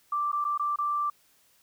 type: tone with dropouts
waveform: sine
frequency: 1174.7 Hz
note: D6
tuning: in tune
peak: -25 dBFS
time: 0.12-1.1 s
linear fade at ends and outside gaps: 5 ms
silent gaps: 0.318-0.328 / 0.443-0.449 / 0.577-0.595 / 0.76-0.786 s
effects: white hiss -64 dBFS RMS until 1.62 s